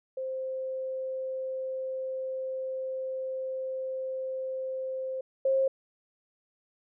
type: tone pair in turn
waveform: sine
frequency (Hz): 523.3 / 534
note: C5 / C5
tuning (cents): 0 / +35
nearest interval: unison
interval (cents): 35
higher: second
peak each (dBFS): -31 / -22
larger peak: second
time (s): 0.17-5.21 / 5.45-5.68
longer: first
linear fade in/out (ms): 5
effects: none